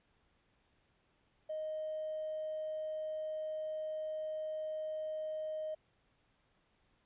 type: tone with hard clipping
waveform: triangle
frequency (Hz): 622.3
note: D#5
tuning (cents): 0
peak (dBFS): -37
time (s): 1.49-5.75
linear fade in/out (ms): 10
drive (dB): 3
effects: pink hiss -74 dBFS RMS until 7.05 s + resampled to 8000 Hz